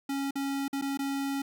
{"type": "tone with dropouts", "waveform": "square", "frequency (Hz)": 276.1, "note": "C#4", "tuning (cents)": -7, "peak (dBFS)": -30, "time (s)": [0.09, 1.42], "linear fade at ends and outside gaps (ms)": 5, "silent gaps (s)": [[0.309, 0.355], [0.681, 0.729], [0.814, 0.821], [0.974, 0.99]], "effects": []}